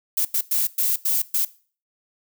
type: noise bursts at uneven times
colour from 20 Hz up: violet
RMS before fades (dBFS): -21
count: 6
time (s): 0.17-0.25 / 0.34-0.41 / 0.51-0.67 / 0.78-0.96 / 1.05-1.22 / 1.34-1.45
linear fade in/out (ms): 5
effects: noise-tail reverb RT60 0.4 s tail -19 dB re dry